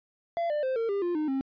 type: tone with pitch steps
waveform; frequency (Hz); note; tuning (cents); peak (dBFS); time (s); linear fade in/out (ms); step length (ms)
triangle; 680 / 595.4 / 521.3 / 456.5 / 399.7 / 350 / 306.4 / 268.3; F5 / D5 / C5 / A#4 / G4 / F4 / D#4 / C4; -46 / +24 / -6 / -36 / +34 / +4 / -27 / +44; -24; 0.37-1.41; 0; 130
effects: resampled to 11025 Hz